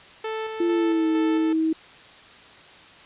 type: tone with tremolo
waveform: sawtooth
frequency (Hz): 440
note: A4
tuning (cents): 0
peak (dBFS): -23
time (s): 0.24-1.53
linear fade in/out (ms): 5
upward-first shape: square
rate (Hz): 2.2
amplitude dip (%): 35
type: tone with pitch glide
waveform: sine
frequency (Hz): 342.8 to 319.8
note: F4 to D#4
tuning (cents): -32 to +48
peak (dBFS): -19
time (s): 0.6-1.73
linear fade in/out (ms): 5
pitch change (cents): -120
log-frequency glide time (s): 0.73-1.07
effects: white hiss -47 dBFS RMS until 3.05 s + resampled to 8000 Hz